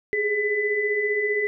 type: tone cluster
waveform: sine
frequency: 405 / 420.2 / 2001 Hz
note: G#4 / G#4 / B6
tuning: -43 / +20 / +22 cents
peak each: -31 / -24 / -24 dBFS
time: 0.13-1.47 s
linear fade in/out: 0 ms
effects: none